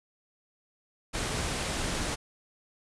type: low-pass noise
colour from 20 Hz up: pink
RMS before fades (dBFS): -32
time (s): 1.13-2.16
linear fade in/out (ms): 20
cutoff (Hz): 10000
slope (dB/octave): 48
effects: none